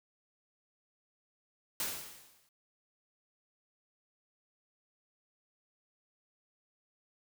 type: noise with exponential decay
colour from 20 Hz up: white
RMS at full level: -33 dBFS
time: 1.8-2.49 s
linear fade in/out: 2 ms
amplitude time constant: 150 ms
effects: none